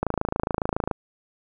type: click train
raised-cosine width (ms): 1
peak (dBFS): -9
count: 25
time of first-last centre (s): 0.03-0.912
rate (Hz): 27.2
effects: none